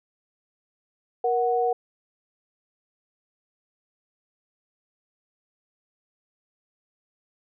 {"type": "tone pair together", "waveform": "sine", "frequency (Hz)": [471.9, 740], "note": ["A#4", "F#5"], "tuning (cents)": [21, 0], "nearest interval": "minor sixth", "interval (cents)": 779, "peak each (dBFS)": -23, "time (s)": [1.24, 1.73], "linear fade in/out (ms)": 5, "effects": []}